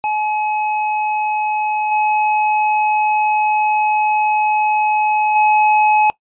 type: tone with level steps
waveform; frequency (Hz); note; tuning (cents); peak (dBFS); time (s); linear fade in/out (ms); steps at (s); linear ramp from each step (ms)
square; 851; G#5; +42; -17 / -14 / -11; 0.04-6.1; 0; 1.91 / 5.35; 10
effects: noise-tail reverb RT60 0.1 s tail -20 dB re dry + resampled to 8000 Hz